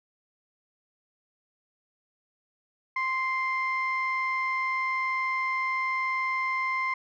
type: tone pair together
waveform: sine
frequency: 1046.5 / 2093 Hz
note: C6 / C7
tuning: 0 / 0 cents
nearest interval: octave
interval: 1200 cents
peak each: -27 dBFS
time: 2.96-6.94 s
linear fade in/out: 5 ms
effects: tanh soft clip ceiling -21 dBFS